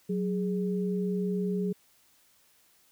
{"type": "tone pair together", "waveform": "sine", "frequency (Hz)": [185, 415], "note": ["F#3", "G#4"], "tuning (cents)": [0, -1], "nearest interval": "octave + major second", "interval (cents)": 1399, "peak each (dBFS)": [-28, -32], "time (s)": [0.09, 1.73], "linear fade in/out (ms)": 10, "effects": ["white hiss -64 dBFS RMS until 2.91 s"]}